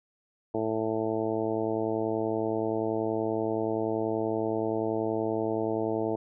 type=harmonic tone; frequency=110.5 Hz; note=A2; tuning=8 cents sharp; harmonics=1 / 2 / 3 / 4 / 5 / 6 / 7 / 8; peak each=-39 / -37 / -31 / -31 / -37 / -34 / -41 / -40 dBFS; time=0.54-6.16 s; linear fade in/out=5 ms; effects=none